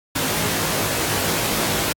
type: noise with comb filter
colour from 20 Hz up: pink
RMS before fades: -21 dBFS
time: 0.15-1.93 s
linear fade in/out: 10 ms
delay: 19 ms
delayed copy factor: +0.9
effects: high-pass 100 Hz 12 dB/octave + AAC 64 kbps